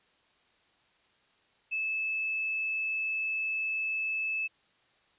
sine tone, 2613 Hz, E7, 16 cents flat, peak -29 dBFS, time 1.71-4.48 s, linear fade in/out 20 ms, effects white hiss -67 dBFS RMS until 5.18 s + resampled to 8000 Hz

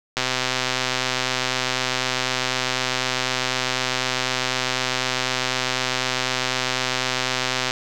click train, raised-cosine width 0.2 ms, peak -4 dBFS, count 966, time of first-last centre 0.17-7.709 s, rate 128 Hz, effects none

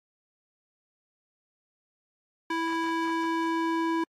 square tone with band-pass filter sweep, 329.3 Hz, E4, 2 cents flat, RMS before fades -28 dBFS, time 2.5-4.04 s, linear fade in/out 5 ms, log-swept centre 1300 to 770 Hz, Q 0.85, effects AAC 64 kbps

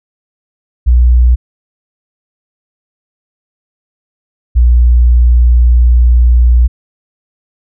sine tone pair in turn, 60.8 / 60.07 Hz, B1 / B1, -26 / -47 cents, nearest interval unison, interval 21 cents, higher first, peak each -3 dBFS, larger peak neither, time 0.86-1.36 / 4.55-6.68 s, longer second, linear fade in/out 20 ms, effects none

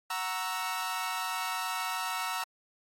sawtooth chord, F# dominant seventh, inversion none, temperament equal, 740 / 932.3 / 1108.7 / 1318.5 Hz, F#5 / A#5 / C#6 / E6, 0 / 0 / 0 / 0 cents, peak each -35 / -32 / -38 / -32 dBFS, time 0.1-2.44 s, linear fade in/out 5 ms, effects AAC 48 kbps

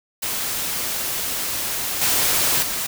white noise with level steps, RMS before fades -25 / -19 / -25 dBFS, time 0.22-2.87 s, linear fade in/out 10 ms, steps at 2.01 / 2.62 s, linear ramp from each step 10 ms, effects none

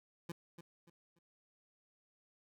25% pulse tone with echo, 170 Hz, F3, 46 cents flat, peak -37 dBFS, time 0.29-0.32 s, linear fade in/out 5 ms, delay 290 ms, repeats 3, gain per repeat -10 dB, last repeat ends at 1.19 s, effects none

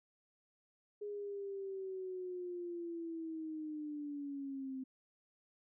sine linear sweep, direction down, 415.3 to 260 Hz, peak -40 dBFS, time 1.01-4.84 s, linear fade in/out 10 ms, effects none

